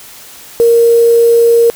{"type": "tone with quantisation", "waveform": "sine", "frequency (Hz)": 466.2, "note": "A#4", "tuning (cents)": 0, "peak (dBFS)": -4, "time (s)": [0.6, 1.7], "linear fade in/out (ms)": 0, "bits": 4, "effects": ["white hiss -34 dBFS RMS until 1.75 s"]}